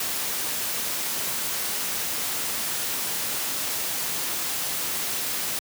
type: noise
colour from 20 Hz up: white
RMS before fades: -28 dBFS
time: 0-5.59 s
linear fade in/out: 2 ms
effects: high-pass 100 Hz 12 dB/octave